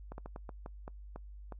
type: slowing click train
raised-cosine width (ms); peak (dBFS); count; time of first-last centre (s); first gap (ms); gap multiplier
1; -30; 9; 0.12-1.523; 61; 1.29
effects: noise-tail reverb RT60 0.1 s tail -24 dB re dry + added 50 Hz sine -46 dBFS peak until 1.59 s